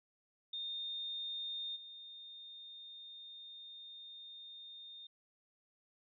sine tone with level steps, 3650 Hz, A#7, 37 cents flat, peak -39 / -49 dBFS, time 0.53-5.07 s, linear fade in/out 5 ms, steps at 1.75 s, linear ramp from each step 20 ms, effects none

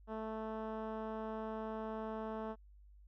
10% pulse tone with low-pass filter, 219.6 Hz, A3, 3 cents flat, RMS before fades -42 dBFS, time 0.07-2.56 s, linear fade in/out 50 ms, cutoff 1100 Hz, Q 0.64, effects added 50 Hz sine -57 dBFS peak until 3.07 s

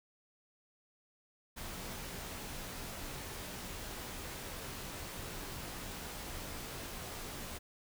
pink noise with comb filter, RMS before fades -44 dBFS, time 1.56-7.59 s, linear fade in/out 20 ms, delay 19 ms, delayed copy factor -0.5, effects none

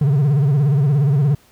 triangle tone with vibrato, 141.6 Hz, C#3, 37 cents sharp, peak -10 dBFS, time 0.01-1.35 s, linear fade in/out 5 ms, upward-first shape sine, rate 17 Hz, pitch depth 140 cents each way, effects pink hiss -53 dBFS RMS until 1.51 s

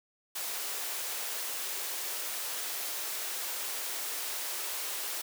white high-pass noise, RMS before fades -36 dBFS, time 0.35-5.22 s, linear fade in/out 10 ms, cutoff 360 Hz, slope 24 dB/octave, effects none

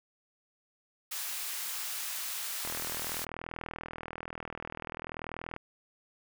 white high-pass noise, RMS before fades -37 dBFS, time 1.11-3.25 s, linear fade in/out 10 ms, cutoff 960 Hz, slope 12 dB/octave
click train, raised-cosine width 0.5 ms, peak -23 dBFS, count 119, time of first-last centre 2.65-5.564 s, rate 40.5 Hz
effects none

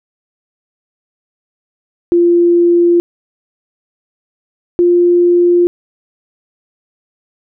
sine tone pair in turn, 345.7 / 350.1 Hz, F4 / F4, -18 / +4 cents, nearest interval unison, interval 22 cents, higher second, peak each -6 dBFS, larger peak neither, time 2.12-3 / 4.79-5.67 s, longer neither, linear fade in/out 0 ms, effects none

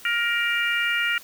harmonic tone, 470.3 Hz, A#4, 15 cents sharp, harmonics 3 / 4 / 5 / 6, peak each -25 / -26 / -27 / -28 dBFS, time 0.05-1.18 s, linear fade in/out 2 ms, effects white hiss -46 dBFS RMS until 1.23 s

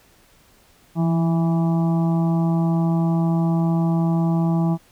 harmonic tone with a mistuned harmonic, 164.81 Hz, E3, in tune, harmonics 1 / 2 / 4 / 5 / 6 / 7, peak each -17 / -26 / -32 / -32 / -38 / -39 dBFS, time 0.95-4.78 s, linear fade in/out 50 ms, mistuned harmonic 1, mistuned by +27 cents, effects pink hiss -55 dBFS RMS until 4.91 s

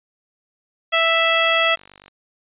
harmonic tone, 659.3 Hz, E5, in tune, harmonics 1 / 2 / 3 / 4 / 5, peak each -21 / -21 / -21 / -21 / -21 dBFS, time 0.92-1.76 s, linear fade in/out 20 ms
click train, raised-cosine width 0.2 ms, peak -25 dBFS, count 43, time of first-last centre 1.22-2.081 s, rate 48.8 Hz
effects resampled to 8000 Hz

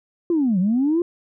sine linear two-way sweep, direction down then up, 354.5 to 174.61 to 354.5 Hz, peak -15 dBFS, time 0.3-1.02 s, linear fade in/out 2 ms, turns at 0.59 s, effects tanh soft clip ceiling -12 dBFS

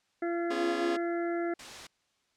harmonic tone, 341.9 Hz, F4, 37 cents flat, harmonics 1 / 2 / 4 / 5 / 6, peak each -30 / -36 / -42 / -44 / -46 dBFS, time 0.22-1.54 s, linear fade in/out 5 ms
sawtooth chord, C# dominant seventh, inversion third, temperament just, 249.5 / 277.2 / 346.5 / 415.8 Hz, B3 / C#4 / E#4 / G#4, +18 / 0 / -14 / +2 cents, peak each -37 / -33 / -32 / -32 dBFS, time 0.5-0.97 s, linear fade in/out 10 ms
white noise, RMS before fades -43 dBFS, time 1.59-1.87 s, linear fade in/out 5 ms
effects white hiss -73 dBFS RMS until 2.36 s + low-pass 6000 Hz 12 dB/octave

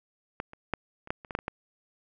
clicks, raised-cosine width 0.5 ms, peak -17 / -30 / -12 / -30 / -13 / -30 / -21 / -10 / -25 / -16 dBFS, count 10, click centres 0.401 / 0.534 / 0.737 / 1.074 / 1.105 / 1.248 / 1.308 / 1.351 / 1.389 / 1.481 s, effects none

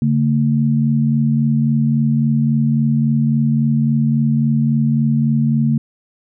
sine tone pair together, 142.37 / 226 Hz, C#3 / A3, +47 / +47 cents, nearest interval minor sixth, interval 800 cents, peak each -15 dBFS, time 0.02-5.78 s, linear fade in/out 2 ms, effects none

